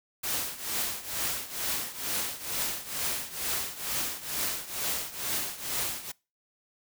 white noise with tremolo, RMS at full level -29 dBFS, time 0.23-6.12 s, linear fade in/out 10 ms, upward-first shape triangle, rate 2.2 Hz, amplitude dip 85%, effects noise-tail reverb RT60 0.3 s tail -24 dB re dry

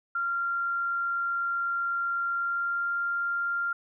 sine tone with pitch glide, 1384 to 1392 Hz, F6 to F6, -16 to -6 cents, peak -26 dBFS, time 0.15-3.73 s, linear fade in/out 5 ms, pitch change +10 cents, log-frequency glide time 2.34-2.9 s, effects none

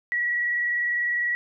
sine tone with vibrato, 1928 Hz, B6, 42 cents flat, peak -22 dBFS, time 0.12-1.35 s, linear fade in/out 0 ms, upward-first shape sine, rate 20 Hz, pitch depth 26 cents each way, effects none

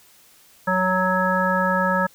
harmonic tone, 185.4 Hz, F#3, 4 cents sharp, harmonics 1 / 3 / 5 / 7 / 9, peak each -24 / -24 / -24 / -24 / -24 dBFS, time 0.67-2.07 s, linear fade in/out 10 ms, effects white hiss -53 dBFS RMS until 2.14 s

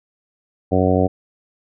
harmonic tone, 92.5 Hz, F#2, in tune, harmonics 1 / 2 / 3 / 4 / 5 / 6 / 7 / 8, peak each -20 / -21 / -20 / -24 / -21 / -22 / -24 / -24 dBFS, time 0.71-1.08 s, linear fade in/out 20 ms, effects none

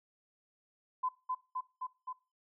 sine tone with echo, 1017 Hz, C6, 50 cents flat, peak -30 dBFS, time 1.03-1.09 s, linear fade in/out 10 ms, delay 260 ms, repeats 4, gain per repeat -2 dB, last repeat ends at 2.13 s, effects noise-tail reverb RT60 0.3 s tail -19 dB re dry

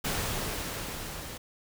pink noise with level ramp, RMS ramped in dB -30 to -41 dBFS, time 0.04-1.38 s, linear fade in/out 10 ms, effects none

